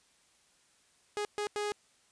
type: tone bursts at uneven times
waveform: sawtooth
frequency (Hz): 415.3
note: G#4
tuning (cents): 0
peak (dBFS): -28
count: 3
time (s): 1.17-1.25 / 1.38-1.47 / 1.56-1.72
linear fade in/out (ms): 0
effects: white hiss -67 dBFS RMS until 2.11 s + resampled to 22050 Hz